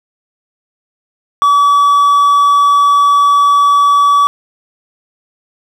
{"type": "tone", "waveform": "triangle", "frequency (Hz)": 1144, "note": "D6", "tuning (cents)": -46, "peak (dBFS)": -4, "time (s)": [1.42, 4.27], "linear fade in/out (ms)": 0, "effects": []}